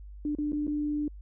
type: tone with dropouts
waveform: sine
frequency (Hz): 296.4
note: D4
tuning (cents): +16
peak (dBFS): -27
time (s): 0.25-1.08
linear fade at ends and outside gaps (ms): 2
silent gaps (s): 0.351-0.385 / 0.521-0.53 / 0.669-0.678
effects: added 50 Hz sine -42 dBFS peak until 1.21 s